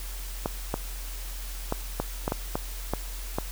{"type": "clicks", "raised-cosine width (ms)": 1, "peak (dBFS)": -12, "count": 9, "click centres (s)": [0.459, 0.741, 1.724, 2, 2.279, 2.321, 2.555, 2.936, 3.385], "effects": ["added 43 Hz sine -34 dBFS peak until 3.51 s", "white hiss -42 dBFS RMS until 3.51 s"]}